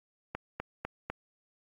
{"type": "click train", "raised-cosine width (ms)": 0.5, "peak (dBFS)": -19, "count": 4, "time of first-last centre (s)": [0.35, 1.1], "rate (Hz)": 4, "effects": ["AAC 64 kbps"]}